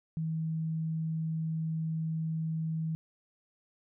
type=tone; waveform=sine; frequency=160.4 Hz; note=E3; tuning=47 cents flat; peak=-30 dBFS; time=0.17-2.95 s; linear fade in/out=0 ms; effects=none